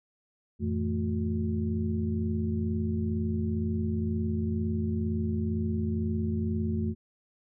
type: tone cluster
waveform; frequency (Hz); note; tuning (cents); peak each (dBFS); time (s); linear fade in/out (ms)
sine; 87.9 / 110 / 163.4 / 220.8 / 363.6; F2 / A2 / E3 / A3 / F#4; +12 / 0 / -15 / +6 / -30; -30 / -39 / -37 / -30 / -38; 0.59-6.95; 50
effects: none